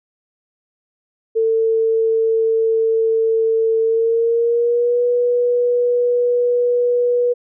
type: tone with pitch glide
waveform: sine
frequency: 448.5 to 486.3 Hz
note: A4 to B4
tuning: +33 to -27 cents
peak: -13 dBFS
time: 1.35-7.34 s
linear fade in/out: 20 ms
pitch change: +140 cents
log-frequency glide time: 3.82-5.03 s
effects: none